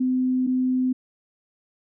sine tone pair in turn, 255.7 / 255.7 Hz, C4 / C4, -40 / -40 cents, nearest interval unison, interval 0 cents, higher neither, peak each -19 dBFS, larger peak neither, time 0-0.47 / 0.47-0.93 s, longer first, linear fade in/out 10 ms, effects none

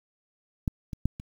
clicks, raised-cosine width 5 ms, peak -13 / -22 / -11 / -27 dBFS, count 4, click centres 0.678 / 0.932 / 1.056 / 1.199 s, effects 8-bit

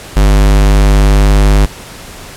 square tone, 50.1 Hz, G1, 38 cents sharp, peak -5 dBFS, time 0.16-1.66 s, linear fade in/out 10 ms, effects pink hiss -30 dBFS RMS until 2.36 s + low-pass 12000 Hz 12 dB/octave

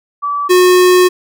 sine / square tone pair in turn, 1153 / 363.2 Hz, D6 / F#4, -32 / -32 cents, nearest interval octave + minor sixth, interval 2000 cents, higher first, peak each -14 / -6 dBFS, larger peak second, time 0.22-0.49 / 0.49-1.09 s, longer second, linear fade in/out 20 ms, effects none

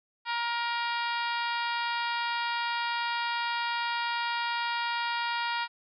harmonic tone with a mistuned harmonic, 471.3 Hz, A#4, 19 cents sharp, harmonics 2 / 3 / 4 / 5 / 6 / 7 / 8 / 9 / 10, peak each -31 / -35 / -37 / -39 / -41 / -42 / -43 / -44 / -45 dBFS, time 0.25-5.68 s, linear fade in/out 50 ms, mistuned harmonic 10, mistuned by +47 cents, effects none

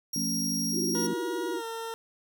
sawtooth tone, 5620 Hz, F8, 10 cents sharp, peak -27 dBFS, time 0.13-1.07 s, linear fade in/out 5 ms
sine chord, F augmented, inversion none, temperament equal with one note detuned, 174.61 / 224.4 / 277.2 Hz, F3 / A3 / C#4, 0 / +34 / 0 cents, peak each -35 / -33 / -35 dBFS, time 0.16-1.14 s, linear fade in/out 2 ms
sine tone with vibrato, 349.2 Hz, F4, in tune, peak -30 dBFS, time 0.72-1.62 s, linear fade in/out 50 ms, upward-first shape sine, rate 19 Hz, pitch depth 150 cents each way
20% pulse tone with pitch glide, 476.2 to 455 Hz, A#4 to A#4, +37 to -42 cents, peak -29 dBFS, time 0.95-1.94 s, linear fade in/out 0 ms, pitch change -79 cents, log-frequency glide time 1.52-1.65 s
effects none

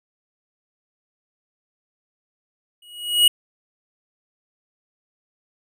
square tone with exponential growth, 2903 Hz, F#7, 34 cents flat, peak -9 dBFS, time 2.82-3.28 s, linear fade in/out 5 ms, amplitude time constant 99 ms, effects none

